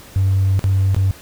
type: tone with dropouts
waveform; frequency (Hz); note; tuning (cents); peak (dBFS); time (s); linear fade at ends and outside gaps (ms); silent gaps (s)
triangle; 96.3; G2; -30; -9; 0.16-1.11; 0; 0.593-0.641 / 0.946-0.964
effects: tanh soft clip ceiling -9 dBFS + pink hiss -41 dBFS RMS until 1.21 s